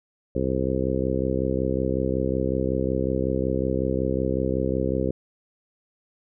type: harmonic tone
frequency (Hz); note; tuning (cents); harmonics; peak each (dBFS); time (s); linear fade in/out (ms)
65.41; C2; 0; 1 / 2 / 3 / 4 / 5 / 6 / 7 / 8; -30 / -30 / -30 / -30 / -30 / -30 / -30 / -30; 0.35-5.11; 5
effects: none